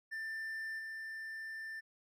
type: tone with level steps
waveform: triangle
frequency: 1782 Hz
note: A6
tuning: 22 cents sharp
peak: -37 / -40 dBFS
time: 0.11-1.81 s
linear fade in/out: 20 ms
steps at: 0.78 s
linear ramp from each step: 20 ms
effects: none